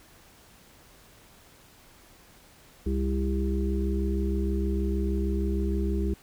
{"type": "harmonic tone", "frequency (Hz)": 66.4, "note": "C2", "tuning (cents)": 26, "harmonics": [1, 3, 5, 6], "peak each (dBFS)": [-26, -31, -33, -34], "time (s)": [2.86, 6.14], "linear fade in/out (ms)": 5, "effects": ["pink hiss -55 dBFS RMS until 6.22 s"]}